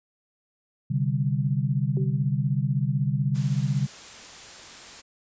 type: chord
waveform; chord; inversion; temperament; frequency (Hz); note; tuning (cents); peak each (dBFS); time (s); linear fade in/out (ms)
sine; C suspended second; none; equal; 130.81 / 146.83 / 196; C3 / D3 / G3; 0 / 0 / 0; -25 / -25 / -30; 0.9-3.87; 10
type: tone with exponential decay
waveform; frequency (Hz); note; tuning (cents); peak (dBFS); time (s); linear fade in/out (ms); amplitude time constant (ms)
sine; 382.3; G4; -43; -29; 1.97-2.31; 1; 72
type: noise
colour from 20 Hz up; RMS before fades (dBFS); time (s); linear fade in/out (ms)
white; -43; 3.34-5.02; 20
effects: resampled to 16000 Hz